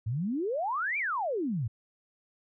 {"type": "exponential two-way sweep", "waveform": "sine", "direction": "up then down", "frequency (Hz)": [101.6, 2427, 101.6], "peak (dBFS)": -28, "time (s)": [0.06, 1.68], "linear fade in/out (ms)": 10, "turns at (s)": 0.98, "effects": []}